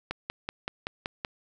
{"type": "click train", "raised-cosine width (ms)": 0.3, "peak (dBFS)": -15, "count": 7, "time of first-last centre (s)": [0.11, 1.249], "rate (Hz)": 5.27, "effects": []}